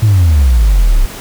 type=exponential sweep; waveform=sine; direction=down; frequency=113.2 to 31.88 Hz; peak=-3 dBFS; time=0.02-1.06 s; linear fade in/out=10 ms; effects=tanh soft clip ceiling -3 dBFS + pink hiss -28 dBFS RMS until 1.2 s